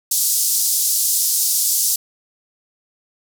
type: band-pass noise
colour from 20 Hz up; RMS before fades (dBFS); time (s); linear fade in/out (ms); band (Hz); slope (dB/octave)
white; -18; 0.11-1.96; 5; 5000 to 14000; 24
effects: none